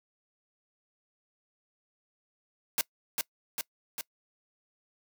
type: noise with echo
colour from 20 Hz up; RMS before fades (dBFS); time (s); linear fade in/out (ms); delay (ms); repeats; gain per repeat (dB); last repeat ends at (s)
white; -27; 2.78-2.81; 0; 400; 3; -3; 4.01
effects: noise-tail reverb RT60 0.1 s tail -23 dB re dry + high-pass 150 Hz 12 dB/octave